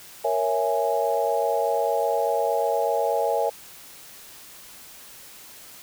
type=chord; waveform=sine; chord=A# half-diminished seventh; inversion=none; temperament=equal; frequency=466.2 / 554.4 / 659.3 / 830.6 Hz; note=A#4 / C#5 / E5 / G#5; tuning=0 / 0 / 0 / 0 cents; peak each=-26 dBFS; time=0.24-3.5 s; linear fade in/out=10 ms; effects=white hiss -45 dBFS RMS until 5.82 s